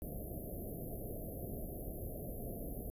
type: band-stop noise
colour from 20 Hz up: pink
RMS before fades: -43 dBFS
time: 0.02-2.9 s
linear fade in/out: 0 ms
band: 700 to 11000 Hz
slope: 96 dB/octave
effects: resampled to 32000 Hz